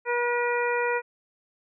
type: harmonic tone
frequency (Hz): 481.7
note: B4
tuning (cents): -43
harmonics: 1 / 2 / 3 / 4 / 5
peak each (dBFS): -26 / -29 / -31 / -32 / -33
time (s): 0.05-1.02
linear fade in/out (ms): 50
effects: none